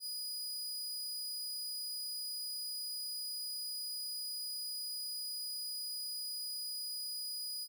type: tone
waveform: sawtooth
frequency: 4934 Hz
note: D#8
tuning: 15 cents flat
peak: -36 dBFS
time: 0-7.68 s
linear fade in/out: 50 ms
effects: none